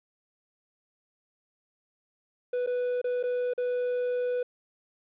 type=tone with dropouts; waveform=triangle; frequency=493.9 Hz; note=B4; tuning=in tune; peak=-24 dBFS; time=2.53-4.43 s; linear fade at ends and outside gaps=5 ms; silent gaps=2.664-2.672 / 3.016-3.042 / 3.229-3.236 / 3.536-3.578 s; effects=resampled to 8000 Hz + 10-bit